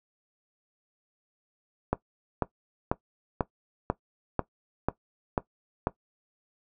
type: click train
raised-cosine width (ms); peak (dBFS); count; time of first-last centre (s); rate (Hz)
1; -10; 9; 1.93-5.871; 2.03
effects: noise-tail reverb RT60 0.1 s tail -17 dB re dry

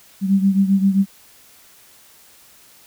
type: beating tone pair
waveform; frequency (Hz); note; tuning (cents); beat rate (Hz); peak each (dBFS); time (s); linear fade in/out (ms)
sine; 193.4 / 201; G3 / G3; -23 / +44; 7.6; -14 / -19; 0.21-1.06; 50
effects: white hiss -49 dBFS RMS until 2.86 s

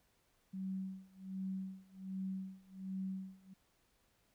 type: tone with tremolo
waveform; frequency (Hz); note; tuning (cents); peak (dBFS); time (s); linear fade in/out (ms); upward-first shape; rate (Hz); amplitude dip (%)
sine; 190; F#3; +46; -37; 0.53-3.54; 10; sine; 1.3; 95
effects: pink hiss -75 dBFS RMS until 4.34 s

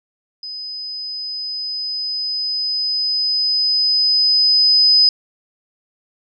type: tone with level ramp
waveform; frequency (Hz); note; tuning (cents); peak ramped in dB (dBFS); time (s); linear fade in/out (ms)
sine; 5020; D#8; +15; -27 to -8; 0.43-5.09; 2
effects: none

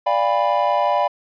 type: chord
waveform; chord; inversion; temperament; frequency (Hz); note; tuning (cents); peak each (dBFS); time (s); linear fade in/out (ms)
triangle; D diminished seventh; none; equal with one note detuned; 587.3 / 698.5 / 809.3 / 987.8; D5 / F5 / Ab5 / Cb6; 0 / 0 / -45 / 0; -19 / -20 / -20 / -19; 0.06-1.08; 10
effects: resampled to 11025 Hz

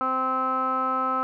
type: tone with low-pass filter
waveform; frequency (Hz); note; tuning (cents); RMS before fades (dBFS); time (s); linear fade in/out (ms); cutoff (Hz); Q
15% pulse; 260; C4; -11; -25; 0.01-1.23; 0; 1300; 9.6
effects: none

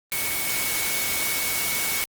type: tone in noise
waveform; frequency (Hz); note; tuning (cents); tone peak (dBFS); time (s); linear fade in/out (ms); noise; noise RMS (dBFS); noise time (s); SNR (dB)
sine; 2225; C#7; +6; -30; 0.12-2.04; 0; white; -26; 0.12-2.04; -7
effects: Opus 24 kbps

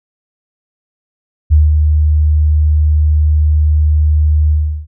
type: tone with ADSR envelope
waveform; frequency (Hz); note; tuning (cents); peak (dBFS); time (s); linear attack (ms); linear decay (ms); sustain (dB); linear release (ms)
sine; 76.1; D#2; -38; -3; 1.5-4.87; 27; 180; -4; 360
effects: none

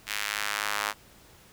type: tone with high-pass filter sweep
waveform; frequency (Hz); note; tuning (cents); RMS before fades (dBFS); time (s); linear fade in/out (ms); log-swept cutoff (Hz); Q
square; 51.91; G#1; 0; -31; 0.06-0.94; 50; 2100 to 1100; 1.3
effects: pink hiss -55 dBFS RMS until 1.52 s

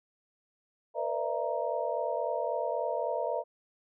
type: tone cluster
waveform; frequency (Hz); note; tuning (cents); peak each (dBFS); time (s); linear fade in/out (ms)
sine; 465.3 / 509 / 600 / 669 / 935; A#4 / C5 / D5 / E5 / A#5; -3 / -48 / +37 / +25 / +5; -37 / -36 / -34 / -34 / -37; 0.94-3.44; 50
effects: none

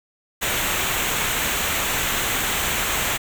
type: noise with comb filter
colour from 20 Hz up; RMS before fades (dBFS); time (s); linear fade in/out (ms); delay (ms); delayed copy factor
pink; -23; 0.41-3.18; 20; 0.2; -0.6
effects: none

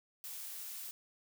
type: noise with high-pass filter sweep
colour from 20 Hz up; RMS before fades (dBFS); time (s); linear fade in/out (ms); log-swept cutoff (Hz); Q
blue; -45; 0.24-0.91; 0; 300 to 590; 0.78
effects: none

